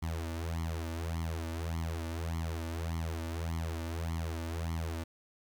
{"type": "tone with flanger", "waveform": "sawtooth", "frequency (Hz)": 82.3, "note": "E2", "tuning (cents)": -2, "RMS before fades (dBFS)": -36, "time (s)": [0.02, 5.04], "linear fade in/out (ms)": 10, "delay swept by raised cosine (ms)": [0.93, 3.43], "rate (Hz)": 1.7, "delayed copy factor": 0.95, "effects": ["11-bit"]}